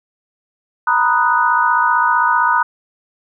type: chord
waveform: sine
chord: B major seventh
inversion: third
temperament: equal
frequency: 932.3 / 987.8 / 1244.5 / 1480 Hz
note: A#5 / B5 / D#6 / F#6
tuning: 0 / 0 / 0 / 0 cents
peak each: -17 dBFS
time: 0.87-2.63 s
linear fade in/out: 5 ms
effects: none